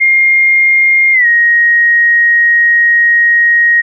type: tone with pitch glide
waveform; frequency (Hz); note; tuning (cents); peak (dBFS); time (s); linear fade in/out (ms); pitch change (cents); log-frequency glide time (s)
sine; 2123 to 1880.5; C7 to A#6; +25 to +15; -5; 0-3.82; 20; -210; 1.13-1.26
effects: none